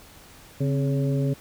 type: harmonic tone with a mistuned harmonic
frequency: 140 Hz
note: C#3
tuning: 18 cents sharp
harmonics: 1 / 2 / 3 / 4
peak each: -22 / -28 / -32 / -34 dBFS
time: 0.6-1.34 s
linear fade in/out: 10 ms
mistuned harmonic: 2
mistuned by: -94 cents
effects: pink hiss -49 dBFS RMS until 1.4 s